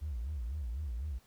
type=tone with vibrato; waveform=triangle; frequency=66 Hz; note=C2; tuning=16 cents sharp; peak=-31 dBFS; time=0.01-1.19 s; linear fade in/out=20 ms; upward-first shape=sine; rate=4 Hz; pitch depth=280 cents each way; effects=tanh soft clip ceiling -32 dBFS + pink hiss -66 dBFS RMS until 1.26 s